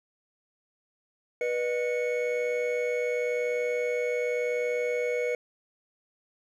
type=tone cluster; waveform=triangle; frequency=487.1 / 608 / 2212 Hz; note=B4 / D#5 / C#7; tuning=-24 / -40 / -4 cents; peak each=-25 / -32 / -33 dBFS; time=1.41-5.35 s; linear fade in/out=2 ms; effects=none